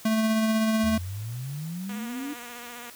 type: tone with tremolo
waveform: square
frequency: 220 Hz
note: A3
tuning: in tune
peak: -21 dBFS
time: 0.05-0.98 s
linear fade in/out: 5 ms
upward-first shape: sine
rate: 16 Hz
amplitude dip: 25%
type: exponential sweep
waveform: sine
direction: up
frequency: 75.2 to 297.9 Hz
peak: -31 dBFS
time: 0.83-2.34 s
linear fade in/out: 10 ms
type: tone with vibrato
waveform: 5% pulse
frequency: 240.2 Hz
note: B3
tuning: 48 cents flat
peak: -28 dBFS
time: 1.89-2.9 s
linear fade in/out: 2 ms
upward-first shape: triangle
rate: 15 Hz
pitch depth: 41 cents each way
effects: white hiss -47 dBFS RMS until 2.95 s